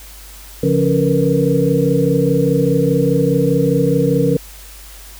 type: tone cluster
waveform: sine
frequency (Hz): 140.6 / 173.9 / 276.5 / 457.8 / 482.7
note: C#3 / F3 / C#4 / A#4 / B4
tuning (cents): +25 / -7 / -4 / -31 / -40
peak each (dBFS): -18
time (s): 0.63-4.37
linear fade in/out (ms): 5
effects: added 50 Hz sine -37 dBFS peak until 5.19 s + white hiss -39 dBFS RMS until 5.19 s